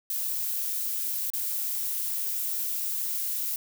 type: noise with dropouts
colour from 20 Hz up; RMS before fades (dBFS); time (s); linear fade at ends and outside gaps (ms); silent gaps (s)
violet; -30; 0.1-3.56; 1; 1.302-1.335
effects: none